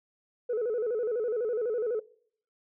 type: tone with vibrato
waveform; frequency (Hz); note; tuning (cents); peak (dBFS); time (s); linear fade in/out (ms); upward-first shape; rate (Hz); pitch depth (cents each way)
sine; 458.5; A#4; -29; -25; 0.49-2; 10; square; 12; 110
effects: noise-tail reverb RT60 0.6 s tail -22 dB re dry + tanh soft clip ceiling -24 dBFS